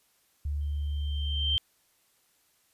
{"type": "tone with pitch glide", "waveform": "sine", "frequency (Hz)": [72.8, 72.3], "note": ["D2", "D2"], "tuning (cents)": [-15, -27], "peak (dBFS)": -28, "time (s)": [0.45, 1.57], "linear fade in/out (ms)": 5, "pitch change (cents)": -12, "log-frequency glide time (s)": [1.07, 1.14]}
{"type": "tone with exponential growth", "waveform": "sine", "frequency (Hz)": 3136, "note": "G7", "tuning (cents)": 0, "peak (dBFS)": -23, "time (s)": [0.61, 1.58], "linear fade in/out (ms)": 0, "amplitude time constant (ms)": 210}
{"effects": ["white hiss -68 dBFS RMS until 2.73 s", "resampled to 32000 Hz"]}